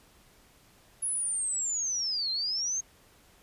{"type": "linear two-way sweep", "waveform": "sine", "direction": "down then up", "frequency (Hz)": [10560, 4089, 6490], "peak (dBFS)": -28, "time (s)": [1.02, 2.81], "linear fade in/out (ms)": 10, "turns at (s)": 2.31, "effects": ["pink hiss -60 dBFS RMS until 3.42 s", "resampled to 32000 Hz"]}